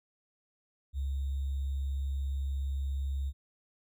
sine tone with sample-and-hold, 68.5 Hz, C#2, 20 cents flat, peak -30 dBFS, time 0.93-3.33 s, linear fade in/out 50 ms, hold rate 3675 Hz, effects none

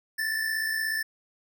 square tone pair together, 1757.3 / 1814 Hz, A6 / A#6, -3 / -48 cents, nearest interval minor second, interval 55 cents, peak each -28 / -35 dBFS, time 0.18-1.03 s, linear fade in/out 10 ms, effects none

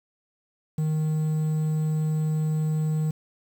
triangle tone with quantisation, 155.3 Hz, D#3, 3 cents flat, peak -20 dBFS, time 0.78-3.11 s, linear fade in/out 5 ms, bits 8, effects none

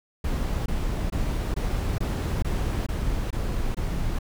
brown noise bursts, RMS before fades -26 dBFS, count 9, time 0.24-4.188 s, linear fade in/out 5 ms, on 420 ms, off 21 ms, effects none

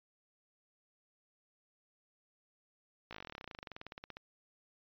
slowing click train, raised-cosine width 0.3 ms, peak -29 dBFS, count 30, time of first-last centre 3.11-4.169 s, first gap 17 ms, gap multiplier 1.05, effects resampled to 11025 Hz

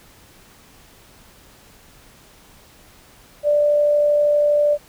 sine tone with amplitude modulation, 589 Hz, D5, 5 cents sharp, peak -12 dBFS, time 3.43-4.78 s, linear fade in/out 50 ms, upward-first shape sine, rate 52.6 Hz, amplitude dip 25%, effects pink hiss -49 dBFS RMS until 4.88 s

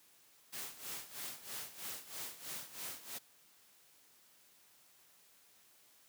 white noise with tremolo, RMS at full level -43 dBFS, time 0.52-3.19 s, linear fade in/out 20 ms, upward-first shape sine, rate 3.1 Hz, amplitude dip 80%, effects white hiss -66 dBFS RMS until 6.08 s + high-pass 100 Hz 12 dB/octave

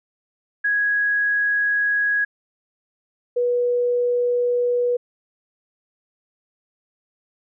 sine tone pair in turn, 1661.2 / 487.1 Hz, G#6 / B4, 0 / -24 cents, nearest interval octave + major sixth, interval 2124 cents, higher first, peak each -17 dBFS, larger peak neither, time 0.64-2.25 / 3.36-4.97 s, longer neither, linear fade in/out 10 ms, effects none

